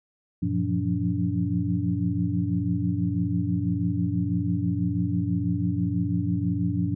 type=tone cluster; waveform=sine; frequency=95.3 / 117.1 / 172.5 / 178.6 / 288.1 Hz; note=G2 / A#2 / F3 / F3 / D4; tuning=-48 / +8 / -21 / +39 / -33 cents; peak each=-29 dBFS; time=0.42-6.95 s; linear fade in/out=10 ms; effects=none